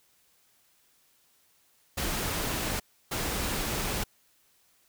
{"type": "noise bursts at uneven times", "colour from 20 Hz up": "pink", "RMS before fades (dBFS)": -31, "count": 2, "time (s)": [[1.97, 2.8], [3.11, 4.04]], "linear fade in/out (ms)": 10, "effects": ["white hiss -66 dBFS RMS until 4.88 s"]}